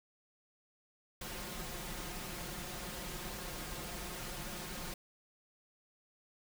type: noise with comb filter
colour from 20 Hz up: pink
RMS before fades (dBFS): -43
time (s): 1.21-4.94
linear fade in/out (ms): 5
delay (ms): 5.6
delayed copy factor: +0.7
effects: none